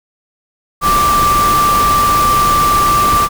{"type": "tone in noise", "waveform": "sine", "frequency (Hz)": 1174.7, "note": "D6", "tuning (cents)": 0, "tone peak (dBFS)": -9, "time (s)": [0.81, 3.29], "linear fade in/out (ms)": 50, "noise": "pink", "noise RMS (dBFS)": -18, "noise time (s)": [0.81, 3.29], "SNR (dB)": 6, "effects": []}